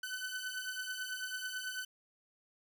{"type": "beating tone pair", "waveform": "sawtooth", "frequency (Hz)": [1504, 1513.1], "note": ["F#6", "F#6"], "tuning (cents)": [28, 38], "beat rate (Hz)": 9.1, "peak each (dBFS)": [-39, -37], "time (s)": [0.03, 1.85], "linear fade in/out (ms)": 5, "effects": []}